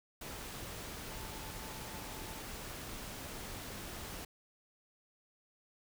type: tone in noise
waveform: sine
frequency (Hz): 880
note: A5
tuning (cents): 0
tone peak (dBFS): -54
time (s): 1.1-2.4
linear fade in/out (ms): 5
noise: pink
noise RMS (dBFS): -45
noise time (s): 0.21-4.25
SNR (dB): -12
effects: none